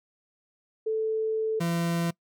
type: tone pair in turn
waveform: sine / 40% pulse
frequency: 439.6 / 169.39 Hz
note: A4 / E3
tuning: -2 / +47 cents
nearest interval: octave + perfect fourth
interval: 1651 cents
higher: first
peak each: -24 dBFS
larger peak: neither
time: 0.86-1.6 / 1.6-2.11 s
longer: first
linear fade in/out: 10 ms
effects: noise-tail reverb RT60 0.1 s tail -23 dB re dry